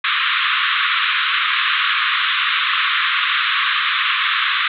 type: band-pass noise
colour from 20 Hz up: pink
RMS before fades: -18 dBFS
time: 0.04-4.68 s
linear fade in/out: 5 ms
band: 1100 to 3800 Hz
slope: 96 dB/octave
effects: none